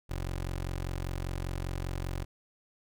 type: tone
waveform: 20% pulse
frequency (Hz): 45.05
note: F#1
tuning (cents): -45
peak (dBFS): -28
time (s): 0.09-2.25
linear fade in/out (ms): 20
effects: none